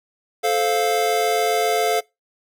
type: chord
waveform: square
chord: F major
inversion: first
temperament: just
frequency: 436.5 / 523.8 / 698.5 Hz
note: A4 / C5 / F5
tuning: -14 / +2 / 0 cents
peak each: -22 / -27 / -21 dBFS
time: 0.43-2.01 s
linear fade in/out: 20 ms
effects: noise-tail reverb RT60 0.2 s tail -22 dB re dry